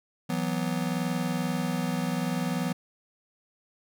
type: chord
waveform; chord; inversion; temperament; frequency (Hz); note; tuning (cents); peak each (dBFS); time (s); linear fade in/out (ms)
square; E suspended second; none; just; 164.81 / 185.42 / 247.2; E3 / F#3 / B3; 0 / +4 / +2; -32 / -32 / -32; 0.29-2.73; 10
effects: none